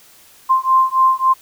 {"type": "beating tone pair", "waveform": "sine", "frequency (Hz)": [1046.5, 1050.1], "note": ["C6", "C6"], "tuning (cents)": [0, 6], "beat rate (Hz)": 3.6, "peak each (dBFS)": -14, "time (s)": [0.49, 1.34], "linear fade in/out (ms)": 20, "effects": ["white hiss -47 dBFS RMS until 1.41 s"]}